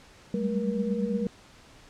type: tone cluster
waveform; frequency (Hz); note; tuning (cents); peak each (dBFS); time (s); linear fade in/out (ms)
sine; 192.6 / 201.3 / 218.4 / 476.2; G3 / G3 / A3 / A#4; -30 / +46 / -13 / +37; -31; 0.34-1.27; 2
effects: pink hiss -53 dBFS RMS until 1.89 s + low-pass 7000 Hz 12 dB/octave